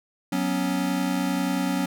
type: chord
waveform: square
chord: F# suspended fourth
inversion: none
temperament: equal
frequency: 185 / 246.9 / 277.2 Hz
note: F#3 / B3 / C#4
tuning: 0 / 0 / 0 cents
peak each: -28 / -30 / -27 dBFS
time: 0.32-1.86 s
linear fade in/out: 5 ms
effects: none